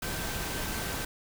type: tone in noise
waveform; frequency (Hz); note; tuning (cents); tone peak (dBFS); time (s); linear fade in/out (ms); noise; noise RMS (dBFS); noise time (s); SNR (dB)
sine; 1553; G6; -17; -43; 0.02-1.05; 5; pink; -34; 0.02-1.05; -12
effects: none